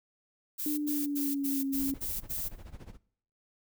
violet noise bursts, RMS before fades -35 dBFS, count 7, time 0.58-2.49 s, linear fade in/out 20 ms, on 200 ms, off 85 ms
sine tone with pitch glide, 297.3 to 272.6 Hz, D4 to C#4, +21 to -29 cents, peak -29 dBFS, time 0.66-1.94 s, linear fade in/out 2 ms, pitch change -150 cents, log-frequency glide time 0.79-1.62 s
brown noise with tremolo, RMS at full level -41 dBFS, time 1.73-2.98 s, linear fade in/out 50 ms, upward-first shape sine, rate 14 Hz, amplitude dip 85%
effects noise-tail reverb RT60 0.6 s tail -21 dB re dry

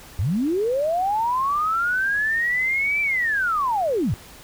sine linear two-way sweep, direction up then down, 75.6 to 2349 to 75.6 Hz, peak -19 dBFS, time 0.19-4.14 s, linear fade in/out 0 ms, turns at 3.01 s, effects pink hiss -44 dBFS RMS until 4.43 s

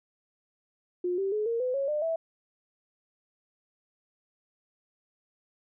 sine tone with pitch steps, 357.1 / 389.4 / 424.7 / 463.1 / 505 / 550.7 / 600.6 / 654.9 Hz, F4 / G4 / G#4 / A#4 / B4 / C#5 / D5 / E5, +39 / -12 / +39 / -11 / +39 / -11 / +39 / -11 cents, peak -26 dBFS, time 1.04-2.16 s, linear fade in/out 5 ms, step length 140 ms, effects none

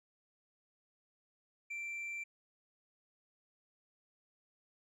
sine tone with tanh clipping, 2349 Hz, D7, in tune, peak -40 dBFS, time 1.7-2.24 s, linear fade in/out 10 ms, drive 3 dB, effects none

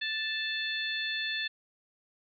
harmonic tone with a mistuned harmonic, 880 Hz, A5, in tune, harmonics 2 / 3 / 4 / 5, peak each -34 / -38 / -35 / -40 dBFS, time 0.01-1.48 s, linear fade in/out 10 ms, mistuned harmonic 5, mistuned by -33 cents, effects none

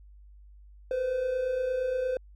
triangle tone pair together, 484.4 / 513 Hz, B4 / C5, -34 / -34 cents, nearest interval minor second, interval 100 cents, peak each -34 / -25 dBFS, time 0.91-2.17 s, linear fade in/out 2 ms, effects added 50 Hz sine -49 dBFS peak until 2.35 s

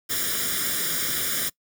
white noise with comb filter, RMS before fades -26 dBFS, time 0.09-1.5 s, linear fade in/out 20 ms, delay 0.57 ms, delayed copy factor +0.85, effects noise-tail reverb RT60 0.1 s tail -23 dB re dry + high-pass 100 Hz 12 dB/octave

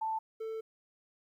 sine / triangle tone pair in turn, 883 / 443.9 Hz, A5 / A4, +6 / +15 cents, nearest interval octave, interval 1191 cents, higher first, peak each -31 / -34 dBFS, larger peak first, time 0.01-0.19 / 0.4-0.61 s, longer second, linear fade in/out 10 ms, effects 12-bit

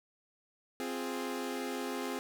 sawtooth chord, F minor, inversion second, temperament equal, 261.6 / 349.2 / 415.3 Hz, C4 / F4 / Ab4, 0 / 0 / 0 cents, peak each -34 / -38 / -36 dBFS, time 0.8-2.19 s, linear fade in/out 0 ms, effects none

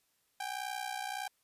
sawtooth ring-modulated tone, 789 Hz, G5, 11 cents sharp, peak -30 dBFS, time 0.4-1.28 s, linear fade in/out 2 ms, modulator 30.8 Hz, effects white hiss -75 dBFS RMS until 1.43 s + resampled to 32000 Hz

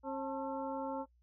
harmonic tone with a mistuned harmonic, 269.3 Hz, C#4, 50 cents flat, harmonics 1 / 2 / 3 / 4 / 5, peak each -41 / -40 / -41 / -50 / -51 dBFS, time 0.03-1.06 s, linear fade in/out 50 ms, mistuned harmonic 3, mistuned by +150 cents, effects noise-tail reverb RT60 0.1 s tail -21 dB re dry + added 60 Hz sine -66 dBFS peak until 1.22 s

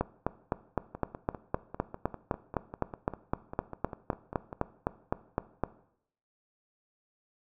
two click trains, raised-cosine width 1 ms, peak -13 / -24 dBFS, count 23 / 19, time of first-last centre 0.01-5.637 / 0.95-4.529 s, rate 3.91 / 5.03 Hz, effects noise-tail reverb RT60 0.7 s tail -17 dB re dry

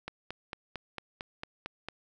click train, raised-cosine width 0.3 ms, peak -21 dBFS, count 9, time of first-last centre 0.08-1.886 s, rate 4.43 Hz, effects none

